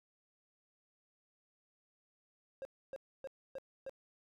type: tone bursts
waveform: triangle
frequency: 537 Hz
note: C5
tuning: 45 cents sharp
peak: -39 dBFS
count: 5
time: 2.62-3.895 s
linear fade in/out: 0 ms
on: 31 ms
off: 280 ms
effects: none